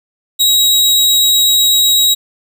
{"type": "tone", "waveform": "sawtooth", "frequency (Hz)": 3827, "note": "A#7", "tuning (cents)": 45, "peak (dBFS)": -5, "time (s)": [0.39, 2.15], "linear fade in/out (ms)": 20, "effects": []}